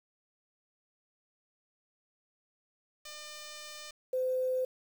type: tone pair in turn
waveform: 5% pulse / sine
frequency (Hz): 601 / 512.7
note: D5 / C5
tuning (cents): +40 / -35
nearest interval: minor third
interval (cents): 275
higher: first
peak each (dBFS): -32 / -28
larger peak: second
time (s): 3.05-3.91 / 4.13-4.65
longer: first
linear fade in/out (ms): 5
effects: 9-bit